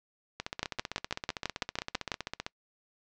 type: two click trains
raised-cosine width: 0.2 ms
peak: -17 / -12 dBFS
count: 33 / 10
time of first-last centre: 0.4-2.465 / 0.63-2.118 s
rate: 15.5 / 6.05 Hz
effects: noise-tail reverb RT60 0.1 s tail -25 dB re dry + low-pass 7000 Hz 12 dB/octave